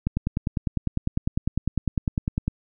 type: click train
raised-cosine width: 5 ms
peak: -10 dBFS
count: 25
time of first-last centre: 0.07-2.48 s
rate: 9.96 Hz
effects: none